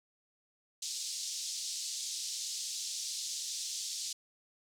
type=band-pass noise; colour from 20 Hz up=white; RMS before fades=-39 dBFS; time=0.82-4.13 s; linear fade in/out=5 ms; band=3900 to 7300 Hz; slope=24 dB/octave; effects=none